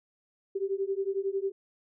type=beating tone pair; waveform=sine; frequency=385.2 / 396.2 Hz; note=G4 / G4; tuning=-30 / +18 cents; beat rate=11 Hz; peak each=-31 dBFS; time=0.55-1.52 s; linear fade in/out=10 ms; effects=none